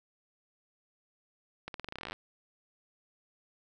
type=accelerating click train; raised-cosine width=0.3 ms; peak=-23 dBFS; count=17; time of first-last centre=1.68-2.13 s; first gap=62 ms; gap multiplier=0.88; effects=none